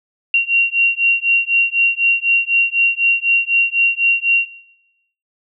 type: beating tone pair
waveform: sine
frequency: 2752 / 2756 Hz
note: F7 / F7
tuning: -26 / -24 cents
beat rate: 4 Hz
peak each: -15 dBFS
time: 0.34-4.46 s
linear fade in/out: 2 ms
effects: noise-tail reverb RT60 0.9 s tail -19 dB re dry